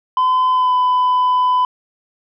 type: tone with pitch glide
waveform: sine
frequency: 1018 to 1002.2 Hz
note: C6 to B5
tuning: -48 to +25 cents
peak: -9 dBFS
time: 0.17-1.65 s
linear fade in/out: 2 ms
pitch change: -27 cents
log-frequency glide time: 0.51-0.74 s
effects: tanh soft clip ceiling -11 dBFS